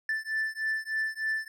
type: beating tone pair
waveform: triangle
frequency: 1760 / 1763.3 Hz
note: A6 / A6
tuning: 0 / +3 cents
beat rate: 3.3 Hz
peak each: -30 dBFS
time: 0.09-1.48 s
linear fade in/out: 2 ms
effects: none